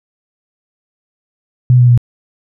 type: tone with pitch steps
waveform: sine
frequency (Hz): 125.1 / 123.02 / 120.98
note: B2 / B2 / B2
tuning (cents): +23 / -6 / -35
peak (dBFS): -4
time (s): 1.7-1.976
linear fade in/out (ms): 0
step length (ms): 92
effects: none